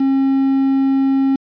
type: tone with quantisation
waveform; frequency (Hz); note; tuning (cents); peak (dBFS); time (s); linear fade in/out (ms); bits
triangle; 270; C#4; -45; -10; 0-1.36; 5; 6
effects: resampled to 11025 Hz